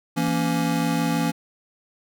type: chord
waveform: square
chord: A# diminished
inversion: second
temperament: just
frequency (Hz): 167.82 / 233.1 / 279.7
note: E3 / A#3 / C#4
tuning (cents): +31 / 0 / +16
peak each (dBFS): -25 / -27 / -26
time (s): 0.16-1.32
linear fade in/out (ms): 20
type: click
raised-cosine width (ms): 5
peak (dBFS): -32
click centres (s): 0.283
effects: none